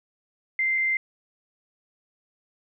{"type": "tone pair in turn", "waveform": "sine", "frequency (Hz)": [2086, 2086], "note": ["C7", "C7"], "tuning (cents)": [-6, -6], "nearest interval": "unison", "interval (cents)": 0, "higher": "neither", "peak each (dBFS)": -21, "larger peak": "neither", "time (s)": [[0.59, 0.78], [0.78, 0.97]], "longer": "neither", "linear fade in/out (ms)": 2, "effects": []}